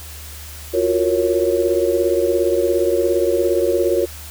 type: chord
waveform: sine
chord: Gb major seventh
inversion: third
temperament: equal with one note detuned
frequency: 349.2 / 366.4 / 466.2 / 554.4 Hz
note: F4 / Gb4 / Bb4 / Db5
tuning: 0 / -17 / 0 / 0 cents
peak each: -20 dBFS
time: 0.73-4.06 s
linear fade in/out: 20 ms
effects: added 75 Hz sine -35 dBFS peak until 4.3 s + white hiss -37 dBFS RMS until 4.3 s